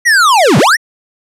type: linear two-way sweep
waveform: square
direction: down then up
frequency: 1973 to 110 to 1973 Hz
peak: -6 dBFS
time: 0.05-0.77 s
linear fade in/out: 20 ms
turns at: 0.58 s
effects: low-pass 10000 Hz 12 dB/octave